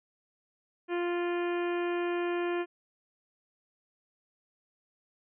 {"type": "harmonic tone with a mistuned harmonic", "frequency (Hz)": 349.2, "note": "F4", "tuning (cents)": 0, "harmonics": [1, 2, 3, 4, 5, 6, 7, 8, 9], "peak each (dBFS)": [-29, -39, -41, -44, -42, -51, -44, -51, -53], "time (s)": [0.88, 2.66], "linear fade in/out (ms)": 50, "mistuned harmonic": 9, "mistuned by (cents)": -20, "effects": []}